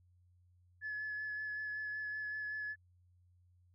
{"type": "tone with vibrato", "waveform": "sine", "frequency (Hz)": 1712, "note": "A6", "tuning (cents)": -48, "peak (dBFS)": -37, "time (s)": [0.81, 2.76], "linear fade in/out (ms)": 50, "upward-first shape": "sine", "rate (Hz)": 5.3, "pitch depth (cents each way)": 14, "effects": ["tanh soft clip ceiling -34 dBFS", "added 89 Hz sine -65 dBFS peak until 3.74 s"]}